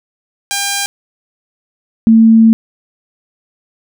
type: tone pair in turn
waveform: 5% pulse / sine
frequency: 800 / 224.5 Hz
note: G5 / A3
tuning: +35 / +35 cents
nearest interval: octave + minor seventh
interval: 2200 cents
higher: first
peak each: -3 dBFS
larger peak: neither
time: 0.51-0.86 / 2.07-2.53 s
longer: second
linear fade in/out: 0 ms
effects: none